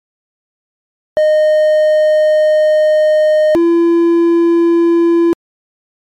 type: tone pair in turn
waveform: triangle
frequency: 615 / 338.4 Hz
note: D#5 / E4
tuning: -20 / +45 cents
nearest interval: minor seventh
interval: 1035 cents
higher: first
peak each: -5 dBFS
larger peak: neither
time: 1.17-3.55 / 3.55-5.33 s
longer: first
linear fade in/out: 0 ms
effects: MP3 64 kbps